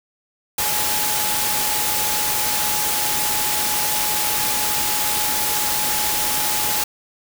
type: tone in noise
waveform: sine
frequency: 846 Hz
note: G#5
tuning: 32 cents sharp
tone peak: -28 dBFS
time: 0.58-6.84 s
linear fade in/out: 5 ms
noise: white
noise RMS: -21 dBFS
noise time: 0.58-6.84 s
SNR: -10 dB
effects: none